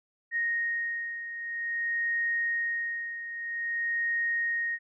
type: beating tone pair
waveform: sine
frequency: 1864.7 / 1865.21 Hz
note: A#6 / A#6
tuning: 0 / +1 cents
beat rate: 0.51 Hz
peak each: -29 / -35 dBFS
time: 0.31-4.79 s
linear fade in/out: 50 ms
effects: none